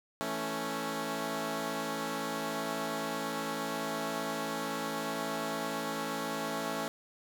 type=chord; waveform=10% pulse; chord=A major; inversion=second; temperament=equal; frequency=164.81 / 220 / 277.2 Hz; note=E3 / A3 / C#4; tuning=0 / 0 / 0 cents; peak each=-33 / -29 / -28 dBFS; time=0.21-6.88 s; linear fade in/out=0 ms; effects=none